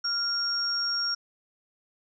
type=tone pair together; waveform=sine; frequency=1396.9 / 5560 Hz; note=F6 / F8; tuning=0 / -9 cents; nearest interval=2 octaves; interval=2391 cents; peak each=-33 / -26 dBFS; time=0.04-1.15 s; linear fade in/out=10 ms; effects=none